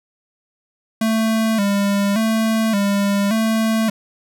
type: tone with vibrato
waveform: square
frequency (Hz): 211.1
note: G#3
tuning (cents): +29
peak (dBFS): -16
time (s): 1.01-3.9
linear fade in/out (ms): 5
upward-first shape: square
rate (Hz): 0.87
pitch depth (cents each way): 89
effects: none